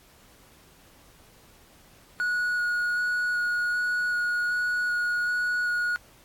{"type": "tone with vibrato", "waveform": "triangle", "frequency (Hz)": 1454, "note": "F#6", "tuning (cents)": -31, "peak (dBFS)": -22, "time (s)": [2.2, 5.96], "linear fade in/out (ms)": 0, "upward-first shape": "square", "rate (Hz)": 1.3, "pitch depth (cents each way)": 8, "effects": ["pink hiss -56 dBFS RMS until 6.24 s", "AAC 64 kbps"]}